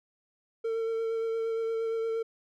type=tone with vibrato; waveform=triangle; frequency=452.2 Hz; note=A4; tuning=47 cents sharp; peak=-26 dBFS; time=0.64-2.23 s; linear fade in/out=10 ms; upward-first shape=sine; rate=8.6 Hz; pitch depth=15 cents each way; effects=none